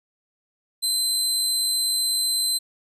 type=tone; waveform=25% pulse; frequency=4074 Hz; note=C8; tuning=47 cents flat; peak=-16 dBFS; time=0.82-2.59 s; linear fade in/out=20 ms; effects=none